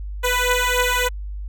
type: beating tone pair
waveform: 10% pulse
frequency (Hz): 494.1 / 497.6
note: B4 / B4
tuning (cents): +1 / +13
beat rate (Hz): 3.5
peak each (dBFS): -12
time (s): 0.23-1.09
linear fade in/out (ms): 20
effects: added 50 Hz sine -27 dBFS peak until 1.48 s